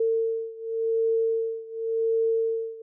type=beating tone pair; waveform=sine; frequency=451.7 / 452.6 Hz; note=A4 / A4; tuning=+45 / +49 cents; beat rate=0.9 Hz; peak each=-25 / -27 dBFS; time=0-2.82 s; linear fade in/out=5 ms; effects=none